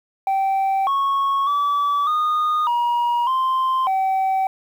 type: tone with pitch steps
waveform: sine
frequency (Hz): 776 / 1102 / 1150 / 1229 / 955 / 1044 / 766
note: G5 / C#6 / D6 / D#6 / A#5 / C6 / G5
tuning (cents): -18 / -11 / -37 / -22 / +42 / -4 / -40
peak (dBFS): -14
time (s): 0.27-4.47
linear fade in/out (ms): 2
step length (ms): 600
effects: tanh soft clip ceiling -16 dBFS + 8-bit

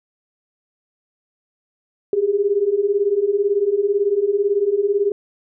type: beating tone pair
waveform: sine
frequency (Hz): 392 / 410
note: G4 / G#4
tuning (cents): 0 / -22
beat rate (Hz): 18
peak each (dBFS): -20 / -17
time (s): 2.13-5.12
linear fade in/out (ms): 2
effects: none

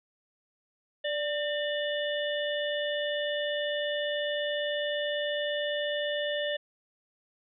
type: harmonic tone with a mistuned harmonic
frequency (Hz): 587.3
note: D5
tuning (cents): 0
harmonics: 1 / 3 / 5 / 6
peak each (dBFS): -30 / -35 / -37 / -38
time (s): 1.04-6.57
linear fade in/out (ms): 10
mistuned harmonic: 3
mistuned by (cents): +44
effects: none

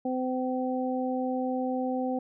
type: harmonic tone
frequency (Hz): 256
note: C4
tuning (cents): -38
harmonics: 1 / 2 / 3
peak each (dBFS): -29 / -32 / -34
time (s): 0.05-2.19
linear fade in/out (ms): 5
effects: none

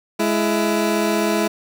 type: tone pair together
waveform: 20% pulse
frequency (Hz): 210.6 / 333.8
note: G#3 / E4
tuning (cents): +24 / +22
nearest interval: minor sixth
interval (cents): 798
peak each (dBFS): -15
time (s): 0.19-1.48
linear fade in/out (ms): 10
effects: none

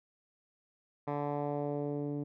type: tone with low-pass filter sweep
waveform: 10% pulse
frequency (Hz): 145.3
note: D3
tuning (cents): -18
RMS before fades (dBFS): -35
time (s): 1.07-2.24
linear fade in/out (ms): 10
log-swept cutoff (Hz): 1200 to 300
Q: 1.4
effects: none

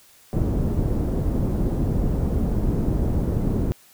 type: low-pass noise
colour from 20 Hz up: pink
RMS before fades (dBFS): -22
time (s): 0.33-3.72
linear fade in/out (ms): 0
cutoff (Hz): 330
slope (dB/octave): 12
effects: white hiss -53 dBFS RMS until 3.93 s

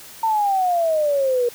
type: exponential sweep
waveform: sine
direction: down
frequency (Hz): 911 to 473.9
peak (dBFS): -16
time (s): 0.23-1.49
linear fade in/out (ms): 5
effects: white hiss -41 dBFS RMS until 1.54 s

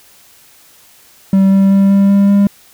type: tone with pitch steps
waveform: triangle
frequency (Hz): 193.3 / 194.76 / 196.22 / 197.7 / 199.19 / 200.7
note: G3 / G3 / G3 / G3 / G3 / G3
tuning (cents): -24 / -11 / +2 / +15 / +28 / +41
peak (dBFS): -4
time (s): 1.33-2.47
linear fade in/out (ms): 2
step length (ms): 190
effects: white hiss -45 dBFS RMS until 2.73 s

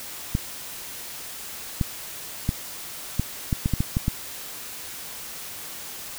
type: clicks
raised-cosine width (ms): 5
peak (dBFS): -9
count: 10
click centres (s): 0.351 / 1.812 / 2.491 / 3.196 / 3.528 / 3.659 / 3.737 / 3.805 / 3.969 / 4.081
effects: white hiss -37 dBFS RMS until 6.18 s

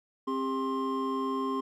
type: tone cluster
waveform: triangle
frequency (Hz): 265.5 / 400.7 / 1057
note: C4 / G4 / C6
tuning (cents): +25 / +38 / +17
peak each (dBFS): -30 / -32 / -31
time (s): 0.27-1.61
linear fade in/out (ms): 10
effects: none

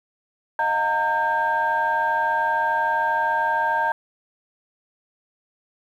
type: tone cluster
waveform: sine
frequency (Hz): 620 / 713 / 915 / 1588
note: D#5 / F5 / A#5 / G6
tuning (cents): -6 / +36 / -32 / +22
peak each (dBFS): -29 / -29 / -20 / -24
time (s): 0.59-3.92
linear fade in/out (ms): 2
effects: tanh soft clip ceiling -11 dBFS + 9-bit

